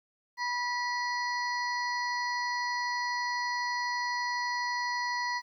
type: harmonic tone with a mistuned harmonic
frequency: 976 Hz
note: B5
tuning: 21 cents flat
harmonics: 1 / 2 / 4 / 5 / 6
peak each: -32 / -33 / -42 / -42 / -48 dBFS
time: 0.37-5.42 s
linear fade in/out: 50 ms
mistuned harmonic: 4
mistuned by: +150 cents
effects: 11-bit